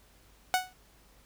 sawtooth tone with exponential decay, 740 Hz, F#5, in tune, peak -17 dBFS, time 0.54-0.73 s, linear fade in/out 0 ms, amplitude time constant 41 ms, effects added 50 Hz sine -62 dBFS peak until 1.25 s + pink hiss -62 dBFS RMS until 1.25 s

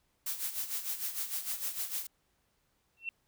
blue noise with tremolo, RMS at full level -34 dBFS, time 0.26-2.07 s, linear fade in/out 5 ms, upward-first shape sine, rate 6.6 Hz, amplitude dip 70%
sine tone with exponential growth, 2708 Hz, E7, 46 cents sharp, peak -30 dBFS, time 2.97-3.09 s, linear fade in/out 1 ms, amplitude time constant 25 ms
effects pink hiss -75 dBFS RMS until 3.27 s

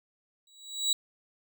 30% pulse tone with exponential growth, 3900 Hz, B7, 23 cents flat, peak -19 dBFS, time 0.47-0.93 s, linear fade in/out 2 ms, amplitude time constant 100 ms, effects none

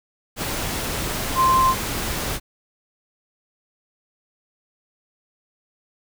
sine tone in noise, 1046.5 Hz, C6, in tune, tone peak -14 dBFS, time 1.35-1.75 s, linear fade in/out 50 ms, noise pink, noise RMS -26 dBFS, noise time 0.36-2.4 s, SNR +9 dB, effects none

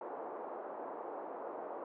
pink band-pass noise, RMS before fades -44 dBFS, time 0.01-1.84 s, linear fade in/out 2 ms, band 380 to 1000 Hz, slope 24 dB/octave, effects none

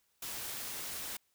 white noise, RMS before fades -41 dBFS, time 0.22-1.17 s, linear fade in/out 5 ms, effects white hiss -75 dBFS RMS until 1.34 s

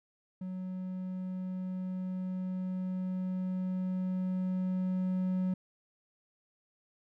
triangle tone with level ramp, 185 Hz, F#3, in tune, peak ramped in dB -34 to -26 dBFS, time 0.41-5.54 s, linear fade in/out 5 ms, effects none

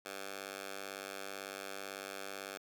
10% pulse tone with high-pass filter, 98 Hz, G2, in tune, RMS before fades -45 dBFS, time 0.05-2.58 s, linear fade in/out 10 ms, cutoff 600 Hz, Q 0.56, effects none

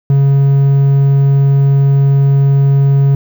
triangle tone, 138.59 Hz, C#3, in tune, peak -4 dBFS, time 0.1-3.15 s, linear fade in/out 2 ms, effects 7-bit

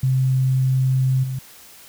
sine tone with level steps, 130.81 Hz, C3, in tune, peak -15 / -23 dBFS, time 0.03-1.39 s, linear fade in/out 5 ms, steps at 1.23 s, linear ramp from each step 10 ms, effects white hiss -45 dBFS RMS until 1.88 s

